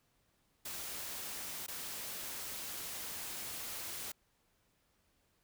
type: noise with dropouts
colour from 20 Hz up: white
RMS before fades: -43 dBFS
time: 0.65-4.12 s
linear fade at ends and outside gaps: 5 ms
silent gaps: 1.665-1.681 s
effects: pink hiss -75 dBFS RMS until 5.43 s